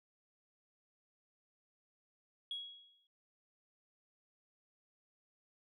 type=tone with exponential decay; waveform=sine; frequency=3322 Hz; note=G#7; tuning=in tune; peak=-36 dBFS; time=2.51-3.07 s; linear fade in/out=2 ms; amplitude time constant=120 ms; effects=tanh soft clip ceiling -34 dBFS